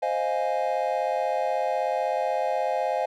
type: chord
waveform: triangle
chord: F minor seventh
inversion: second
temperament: equal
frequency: 523.3 / 622.3 / 698.5 / 830.6 Hz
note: C5 / Eb5 / F5 / Ab5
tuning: 0 / 0 / 0 / 0 cents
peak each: -27 dBFS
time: 0.02-3.06 s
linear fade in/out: 10 ms
effects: none